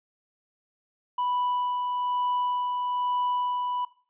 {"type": "tone with tremolo", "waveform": "triangle", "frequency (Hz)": 987.8, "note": "B5", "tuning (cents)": 0, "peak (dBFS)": -22, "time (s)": [1.18, 3.85], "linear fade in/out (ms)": 5, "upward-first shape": "sine", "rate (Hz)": 1.1, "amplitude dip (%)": 30, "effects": ["noise-tail reverb RT60 0.4 s tail -17 dB re dry", "resampled to 8000 Hz"]}